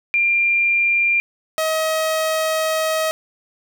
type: tone pair in turn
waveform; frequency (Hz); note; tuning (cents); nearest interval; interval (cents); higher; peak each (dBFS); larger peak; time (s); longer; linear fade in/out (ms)
sine / sawtooth; 2387 / 634.4; D7 / D#5; +28 / +33; octave + major seventh; 2295; first; -14; neither; 0.14-1.2 / 1.58-3.11; second; 0
effects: none